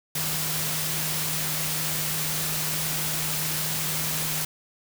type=tone in noise; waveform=sine; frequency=155.56 Hz; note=D#3; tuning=in tune; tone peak=-34 dBFS; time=0.15-4.45 s; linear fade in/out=5 ms; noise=white; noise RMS=-28 dBFS; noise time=0.15-4.45 s; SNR=-9 dB; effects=none